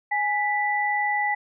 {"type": "tone pair together", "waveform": "sine", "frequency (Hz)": [830.6, 1975.5], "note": ["G#5", "B6"], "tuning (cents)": [0, 0], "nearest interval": "octave + minor third", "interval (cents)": 1500, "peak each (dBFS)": -24, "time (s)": [0.11, 1.35], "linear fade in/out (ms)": 10, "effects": []}